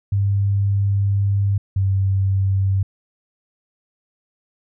sine tone pair in turn, 99.7 / 96.81 Hz, G2 / G2, +30 / -21 cents, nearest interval minor second, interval 51 cents, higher first, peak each -15 dBFS, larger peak neither, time 0.12-1.58 / 1.76-2.83 s, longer first, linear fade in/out 5 ms, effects none

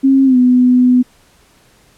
sine tone with pitch glide, 269.3 to 249.8 Hz, C#4 to B3, -50 to +20 cents, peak -6 dBFS, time 0.03-1.03 s, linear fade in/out 20 ms, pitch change -130 cents, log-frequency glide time 0.25-0.37 s, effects pink hiss -50 dBFS RMS until 1.97 s + low-pass 12000 Hz 12 dB/octave

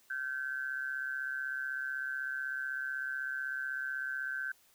sine tone with amplitude modulation, 1543 Hz, G6, 28 cents flat, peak -31 dBFS, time 0.1-4.52 s, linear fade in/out 5 ms, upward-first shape sine, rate 136 Hz, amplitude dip 70%, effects white hiss -66 dBFS RMS until 4.74 s

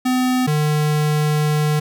square tone pair in turn, 253.8 / 150.91 Hz, B3 / D3, +47 / +47 cents, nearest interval major sixth, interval 900 cents, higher first, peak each -16 dBFS, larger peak neither, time 0.05-0.47 / 0.47-1.8 s, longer second, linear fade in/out 10 ms, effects none

